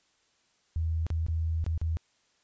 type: tone with dropouts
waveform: sine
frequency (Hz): 81.1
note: E2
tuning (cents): -28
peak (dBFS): -26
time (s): 0.76-1.97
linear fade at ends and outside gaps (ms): 0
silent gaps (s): 1.066-1.103 / 1.265-1.284 / 1.642-1.664 / 1.777-1.815
effects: white hiss -69 dBFS RMS until 2.43 s + resampled to 16000 Hz